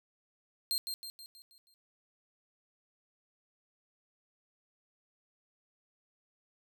sawtooth tone with echo, 4186 Hz, C8, in tune, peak -27 dBFS, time 0.71-0.78 s, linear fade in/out 0 ms, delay 160 ms, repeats 6, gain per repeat -6 dB, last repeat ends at 1.74 s, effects none

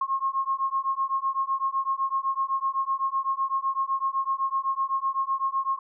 sine beating tone pair, 1074 / 1081.9 Hz, C6 / C#6, +45 / -42 cents, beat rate 7.9 Hz, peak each -27 dBFS, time 0.01-5.79 s, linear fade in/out 5 ms, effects none

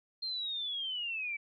sine linear sweep, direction down, 4214 to 2281 Hz, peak -34 dBFS, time 0.22-1.37 s, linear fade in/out 10 ms, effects none

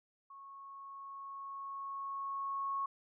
sine tone with level ramp, 1100 Hz, C#6, 14 cents flat, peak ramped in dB -50 to -33 dBFS, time 0.3-2.86 s, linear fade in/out 5 ms, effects none

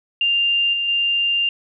sine tone with level steps, 2794 Hz, F7, in tune, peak -15 / -19 / -16 dBFS, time 0.21-1.49 s, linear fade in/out 2 ms, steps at 0.73 / 0.88 s, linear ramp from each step 5 ms, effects none

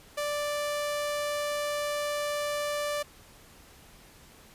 sawtooth tone, 587.3 Hz, D5, in tune, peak -25 dBFS, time 0.17-3.03 s, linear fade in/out 10 ms, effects pink hiss -54 dBFS RMS until 4.54 s + resampled to 32000 Hz

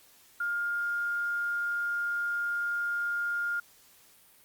sine tone with quantisation, 1411 Hz, F6, 17 cents sharp, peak -28 dBFS, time 0.4-3.6 s, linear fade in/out 5 ms, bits 9, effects white hiss -59 dBFS RMS until 4.44 s + Opus 48 kbps

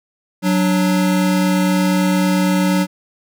square tone pair together, 185 / 293.7 Hz, F#3 / D4, 0 / 0 cents, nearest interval minor sixth, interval 800 cents, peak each -15 / -20 dBFS, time 0.42-2.87 s, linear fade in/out 50 ms, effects none

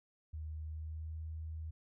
sine tone with pitch glide, 77.78 to 79.46 Hz, D#2 to D#2, 0 to +37 cents, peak -40 dBFS, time 0.33-1.71 s, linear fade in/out 10 ms, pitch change +37 cents, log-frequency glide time 0.61-1.15 s, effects none

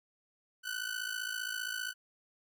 sawtooth ring-modulated tone, 1497 Hz, F#6, 20 cents sharp, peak -29 dBFS, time 0.63-1.94 s, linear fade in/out 50 ms, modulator 27.6 Hz, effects none

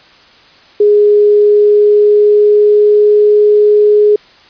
sine tone with pitch glide, 415.3 to 418.4 Hz, G#4 to G#4, 0 to +13 cents, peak -4 dBFS, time 0.8-4.16 s, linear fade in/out 5 ms, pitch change +13 cents, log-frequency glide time 1.23-3.21 s, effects white hiss -42 dBFS RMS until 4.49 s + resampled to 11025 Hz

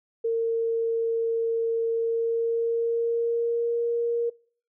sine tone with pitch glide, 457.4 to 469.4 Hz, A#4 to A#4, -33 to +12 cents, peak -22 dBFS, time 0.24-4.3 s, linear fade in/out 10 ms, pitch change +45 cents, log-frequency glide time 1.91-3.81 s, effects noise-tail reverb RT60 0.5 s tail -25 dB re dry

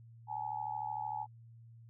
sine tone with amplitude modulation, 850 Hz, G#5, 40 cents sharp, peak -32 dBFS, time 0.27-1.27 s, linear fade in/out 50 ms, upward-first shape sine, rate 73.2 Hz, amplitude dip 90%, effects added 115 Hz sine -53 dBFS peak until 1.89 s

